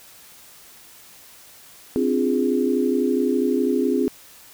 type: chord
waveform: sine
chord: D half-diminished seventh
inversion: third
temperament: equal with one note detuned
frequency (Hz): 261.6 / 293.7 / 349.2 / 413.6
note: C4 / D4 / F4 / Ab4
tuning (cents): 0 / 0 / 0 / -7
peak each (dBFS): -21 / -27 / -24 / -23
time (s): 1.96-4.08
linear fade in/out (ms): 0
effects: white hiss -47 dBFS RMS until 4.53 s